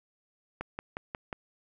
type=click train; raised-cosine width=0.5 ms; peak=-20 dBFS; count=5; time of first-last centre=0.61-1.328 s; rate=5.57 Hz; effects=none